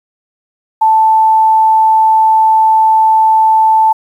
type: tone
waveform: sine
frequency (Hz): 880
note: A5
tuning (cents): 0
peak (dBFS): -5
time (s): 0.81-3.93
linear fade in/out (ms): 10
effects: 7-bit